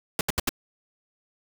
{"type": "noise bursts", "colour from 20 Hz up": "pink", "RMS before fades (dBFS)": -24, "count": 4, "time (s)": [0.19, 0.492], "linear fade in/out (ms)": 2, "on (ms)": 20, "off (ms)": 74, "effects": []}